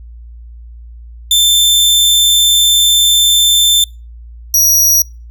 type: tone pair in turn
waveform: sawtooth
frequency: 3552 / 5773 Hz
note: A7 / F#8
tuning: +16 / -44 cents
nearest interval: minor sixth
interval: 840 cents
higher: second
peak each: -4 dBFS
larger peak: neither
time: 1.31-3.84 / 4.54-5.02 s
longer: first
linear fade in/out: 2 ms
effects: noise-tail reverb RT60 0.3 s tail -25 dB re dry + added 58 Hz sine -30 dBFS peak until 5.3 s